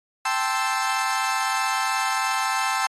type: chord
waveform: 30% pulse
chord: A minor seventh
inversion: third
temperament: equal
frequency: 784 / 880 / 1046.5 / 1318.5 Hz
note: G5 / A5 / C6 / E6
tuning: 0 / 0 / 0 / 0 cents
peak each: -25 dBFS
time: 0.25-2.87 s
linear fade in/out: 5 ms
effects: low-pass 11000 Hz 12 dB/octave + AAC 32 kbps